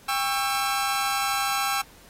sawtooth chord, C# diminished, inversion second, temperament just, 798.3 / 1108.7 / 1330.5 Hz, G5 / C#6 / E6, +31 / 0 / +16 cents, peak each -23 / -27 / -24 dBFS, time 0.08-1.82 s, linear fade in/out 10 ms, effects pink hiss -52 dBFS RMS until 2.09 s + AAC 48 kbps

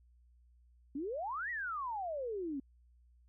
sine exponential two-way sweep, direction up then down, 261.6 to 1975.5 to 261.6 Hz, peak -36 dBFS, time 0.95-2.6 s, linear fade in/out 5 ms, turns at 1.5 s, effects added 60 Hz sine -62 dBFS peak until 3.28 s

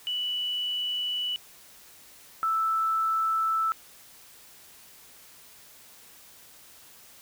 sine tone pair in turn, 2960 / 1318.5 Hz, F#7 / E6, 0 / 0 cents, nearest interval octave + major second, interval 1400 cents, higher first, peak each -27 / -23 dBFS, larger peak second, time 0.07-1.36 / 2.43-3.72 s, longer neither, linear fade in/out 0 ms, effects white hiss -52 dBFS RMS until 7.21 s

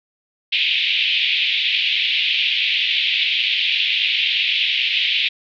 white band-pass noise, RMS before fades -19 dBFS, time 0.52-5.29 s, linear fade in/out 10 ms, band 2300 to 3600 Hz, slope 48 dB/octave, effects none

